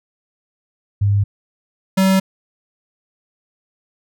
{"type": "tone pair in turn", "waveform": ["sine", "square"], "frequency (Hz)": [101.1, 190.85], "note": ["G#2", "G3"], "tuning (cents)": [-46, -46], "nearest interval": "major seventh", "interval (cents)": 1100, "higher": "second", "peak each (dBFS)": [-12, -12], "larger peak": "neither", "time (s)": [[1.01, 1.24], [1.97, 2.2]], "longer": "neither", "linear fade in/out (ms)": 10, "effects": []}